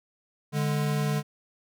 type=tone pair together; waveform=square; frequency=146.87 / 207.7 Hz; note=D3 / G#3; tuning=0 / 0 cents; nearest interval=tritone; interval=600 cents; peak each=-26 / -32 dBFS; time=0.52-1.23 s; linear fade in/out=50 ms; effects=none